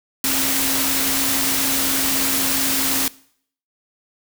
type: tone in noise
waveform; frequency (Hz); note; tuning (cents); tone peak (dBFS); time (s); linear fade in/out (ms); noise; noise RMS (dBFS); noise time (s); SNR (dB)
sine; 269.4; C#4; -49; -27; 0.24-3.08; 2; white; -20; 0.24-3.08; -10
effects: noise-tail reverb RT60 0.6 s tail -21 dB re dry